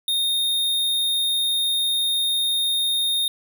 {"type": "tone", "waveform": "square", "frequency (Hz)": 3686, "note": "A#7", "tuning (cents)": -20, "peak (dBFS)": -20, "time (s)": [0.08, 3.28], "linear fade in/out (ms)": 2, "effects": []}